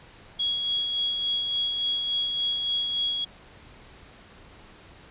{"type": "tone with tremolo", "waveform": "sine", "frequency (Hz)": 3322, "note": "G#7", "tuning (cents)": 0, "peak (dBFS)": -22, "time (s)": [0.39, 3.25], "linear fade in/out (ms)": 10, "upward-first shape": "sine", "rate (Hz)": 3.5, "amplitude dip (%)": 35, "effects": ["pink hiss -50 dBFS RMS until 5.1 s", "resampled to 8000 Hz"]}